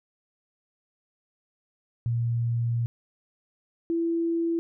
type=tone pair in turn; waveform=sine; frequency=117.6 / 334.2 Hz; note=A#2 / E4; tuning=+16 / +24 cents; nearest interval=octave + tritone; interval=1808 cents; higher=second; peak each=-23 dBFS; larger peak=neither; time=2.06-2.86 / 3.9-4.59 s; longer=first; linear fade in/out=0 ms; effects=none